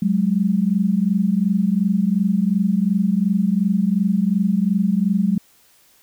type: tone pair together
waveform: sine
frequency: 185.93 / 208.7 Hz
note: F#3 / G#3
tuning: +9 / +9 cents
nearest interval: major second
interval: 200 cents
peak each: -18 dBFS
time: 0.02-5.38 s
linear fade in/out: 5 ms
effects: white hiss -55 dBFS RMS until 6.02 s